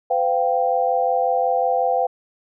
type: chord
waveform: sine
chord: C suspended fourth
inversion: none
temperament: equal with one note detuned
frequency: 510.4 / 698.5 / 784 Hz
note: C5 / F5 / G5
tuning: -43 / 0 / 0 cents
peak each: -21 dBFS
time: 0.1-2.07 s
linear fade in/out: 10 ms
effects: none

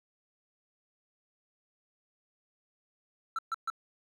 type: tone bursts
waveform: triangle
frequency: 1334 Hz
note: E6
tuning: 20 cents sharp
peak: -28 dBFS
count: 3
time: 3.36-3.701 s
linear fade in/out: 2 ms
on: 27 ms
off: 130 ms
effects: none

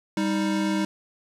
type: tone pair together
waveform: square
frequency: 197.8 / 313.7 Hz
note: G3 / D#4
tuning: +16 / +14 cents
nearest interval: minor sixth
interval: 798 cents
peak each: -26 dBFS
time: 0.17-0.85 s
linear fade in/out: 2 ms
effects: low-pass 8000 Hz 12 dB/octave + 9-bit

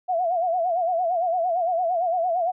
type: tone with vibrato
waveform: sine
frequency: 698.5 Hz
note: F5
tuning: in tune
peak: -20 dBFS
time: 0.08-2.52 s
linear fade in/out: 20 ms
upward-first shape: sine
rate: 8.8 Hz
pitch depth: 110 cents each way
effects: none

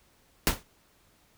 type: noise with exponential decay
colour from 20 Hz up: pink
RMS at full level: -19 dBFS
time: 0.47-0.63 s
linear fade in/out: 0 ms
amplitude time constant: 33 ms
effects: pink hiss -64 dBFS RMS until 1.37 s

